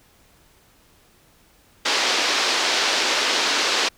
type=band-pass noise; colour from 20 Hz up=white; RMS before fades=-21 dBFS; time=1.85-3.89 s; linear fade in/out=10 ms; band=290 to 5300 Hz; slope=24 dB/octave; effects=pink hiss -56 dBFS RMS until 3.97 s